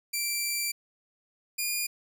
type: tone pair in turn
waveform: 10% pulse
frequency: 2349 / 2426 Hz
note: D7 / D#7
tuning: 0 / -44 cents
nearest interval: minor second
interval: 56 cents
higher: second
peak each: -19 dBFS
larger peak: neither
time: 0.13-0.72 / 1.58-1.87 s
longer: first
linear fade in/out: 10 ms
effects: none